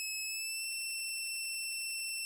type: tone with pitch glide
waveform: 15% pulse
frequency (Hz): 2584 to 2689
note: E7 to E7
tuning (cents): -35 to +34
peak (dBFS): -29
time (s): 0-2.25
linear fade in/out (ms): 0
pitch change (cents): +69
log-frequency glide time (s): 0.24-0.67
effects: 10-bit